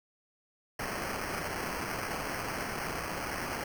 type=noise with sample-and-hold; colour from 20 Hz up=white; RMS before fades=-36 dBFS; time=0.79-3.64 s; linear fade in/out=5 ms; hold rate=3675 Hz; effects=none